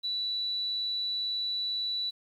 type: tone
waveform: sine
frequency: 3951 Hz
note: B7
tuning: in tune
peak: -29 dBFS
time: 0.03-2.11 s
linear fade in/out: 20 ms
effects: 10-bit